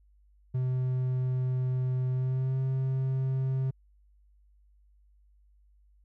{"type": "tone with pitch glide", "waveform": "triangle", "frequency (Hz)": [128, 132.06], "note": ["C3", "C3"], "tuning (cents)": [-38, 16], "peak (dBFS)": -24, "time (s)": [0.54, 3.71], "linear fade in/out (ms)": 10, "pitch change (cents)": 54, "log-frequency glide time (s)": [2.12, 2.59], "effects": ["added 50 Hz sine -59 dBFS peak until 6.04 s"]}